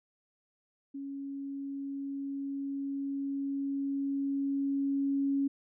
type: tone with level ramp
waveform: sine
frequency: 277 Hz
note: C#4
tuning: 1 cent flat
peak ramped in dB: -37 to -26 dBFS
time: 0.94-5.48 s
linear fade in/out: 10 ms
effects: none